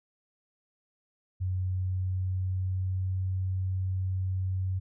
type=tone with pitch glide; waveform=sine; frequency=92.5 to 93.68 Hz; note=F#2 to F#2; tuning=0 to +22 cents; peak=-27 dBFS; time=1.4-4.8 s; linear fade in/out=20 ms; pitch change=+22 cents; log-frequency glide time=1.55-3.22 s; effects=none